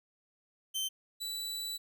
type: tone pair in turn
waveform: sawtooth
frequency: 3100 / 3955 Hz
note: G7 / B7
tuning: -20 / +2 cents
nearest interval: major third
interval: 422 cents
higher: second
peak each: -29 / -33 dBFS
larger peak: first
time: 0.74-0.89 / 1.2-1.78 s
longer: second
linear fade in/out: 20 ms
effects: none